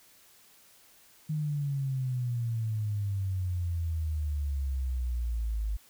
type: exponential sweep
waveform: sine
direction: down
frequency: 155.56 to 51.6 Hz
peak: -28 dBFS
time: 1.29-5.77 s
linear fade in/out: 10 ms
effects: white hiss -59 dBFS RMS until 5.89 s